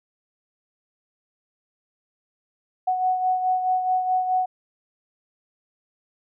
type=beating tone pair; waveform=sine; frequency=740 / 744.7 Hz; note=F#5 / F#5; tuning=0 / +11 cents; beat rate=4.7 Hz; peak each=-20 / -29 dBFS; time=2.87-4.46 s; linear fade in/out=10 ms; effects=none